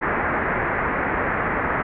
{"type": "low-pass noise", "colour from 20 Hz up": "white", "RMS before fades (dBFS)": -23, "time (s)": [0.01, 1.83], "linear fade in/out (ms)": 20, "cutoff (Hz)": 2000, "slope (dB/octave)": 48, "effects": []}